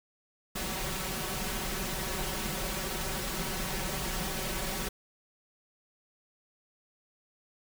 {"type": "noise with comb filter", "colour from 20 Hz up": "pink", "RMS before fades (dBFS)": -34, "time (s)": [0.55, 4.89], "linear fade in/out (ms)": 10, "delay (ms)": 5.3, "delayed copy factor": 0.85, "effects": []}